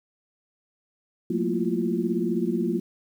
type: tone cluster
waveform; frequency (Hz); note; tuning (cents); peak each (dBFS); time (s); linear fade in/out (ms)
sine; 180.5 / 219.6 / 235.5 / 336.9 / 355.4; F#3 / A3 / A#3 / E4 / F4; -43 / -3 / +18 / +38 / +30; -29; 1.3-2.8; 5
effects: 9-bit